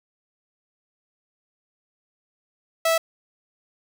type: tone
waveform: sawtooth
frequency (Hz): 655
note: E5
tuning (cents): -11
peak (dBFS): -14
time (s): 2.85-2.98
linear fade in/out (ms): 5
effects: none